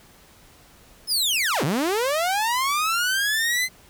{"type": "linear two-way sweep", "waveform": "sawtooth", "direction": "down then up", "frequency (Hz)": [5300, 124.9, 2072], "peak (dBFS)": -17, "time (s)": [1.07, 3.69], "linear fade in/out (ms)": 50, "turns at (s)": 1.64, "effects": ["pink hiss -52 dBFS RMS until 3.89 s"]}